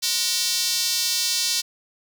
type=tone with high-pass filter; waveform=square; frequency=207.7 Hz; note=G#3; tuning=in tune; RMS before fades=-23 dBFS; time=0.02-1.62 s; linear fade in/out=20 ms; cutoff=4500 Hz; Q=2; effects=none